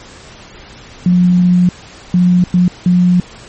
sine tone bursts at uneven times, 178.7 Hz, F3, 40 cents sharp, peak -6 dBFS, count 4, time 1.06-1.69 / 2.14-2.44 / 2.54-2.68 / 2.86-3.2 s, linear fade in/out 2 ms, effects pink hiss -36 dBFS RMS until 3.48 s + MP3 32 kbps

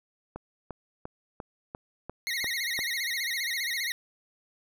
click train, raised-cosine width 1 ms, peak -23 dBFS, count 8, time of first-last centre 0.36-2.791 s, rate 2.88 Hz
25% pulse tone with vibrato, 2016 Hz, B6, 35 cents sharp, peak -25 dBFS, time 2.27-3.92 s, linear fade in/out 0 ms, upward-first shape sine, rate 15 Hz, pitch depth 150 cents each way
effects none

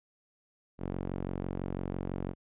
sawtooth tone with band-pass filter, 46 Hz, F#1, 9 cents flat, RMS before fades -36 dBFS, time 0.78-2.35 s, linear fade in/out 50 ms, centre 290 Hz, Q 0.69, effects resampled to 8000 Hz

